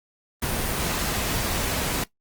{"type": "noise", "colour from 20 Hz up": "pink", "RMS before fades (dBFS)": -26, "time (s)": [0.42, 2.04], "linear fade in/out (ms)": 5, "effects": ["noise-tail reverb RT60 0.1 s tail -17 dB re dry", "Opus 32 kbps"]}